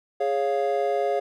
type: chord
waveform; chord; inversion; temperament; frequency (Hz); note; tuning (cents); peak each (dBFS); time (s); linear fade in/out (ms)
triangle; Db major; second; equal; 415.3 / 554.4 / 698.5; Ab4 / Db5 / F5; 0 / 0 / 0; -24; 0.2-1.2; 10
effects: none